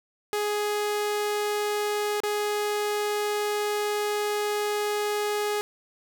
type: tone with dropouts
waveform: sawtooth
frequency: 416.6 Hz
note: G#4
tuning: 5 cents sharp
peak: -21 dBFS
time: 0.33-5.61 s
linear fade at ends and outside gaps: 0 ms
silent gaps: 2.203-2.235 s
effects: none